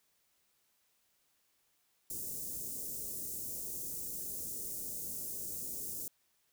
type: band-stop noise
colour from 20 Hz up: white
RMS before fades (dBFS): -41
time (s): 2.1-6.08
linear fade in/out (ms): 2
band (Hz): 480 to 6700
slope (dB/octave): 24
effects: white hiss -75 dBFS RMS until 6.52 s